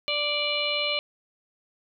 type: harmonic tone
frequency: 587.3 Hz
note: D5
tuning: in tune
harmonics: 1 / 2 / 4 / 5 / 6 / 7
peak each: -31 / -37 / -29 / -29 / -35 / -32 dBFS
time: 0.08-0.99 s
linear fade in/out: 0 ms
effects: none